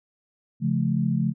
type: chord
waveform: sine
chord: Db augmented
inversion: none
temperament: just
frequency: 138.59 / 173.24 / 216.5 Hz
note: Db3 / F3 / A3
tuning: 0 / -14 / -28 cents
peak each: -25 / -25 / -25 dBFS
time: 0.6-1.34 s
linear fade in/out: 50 ms
effects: none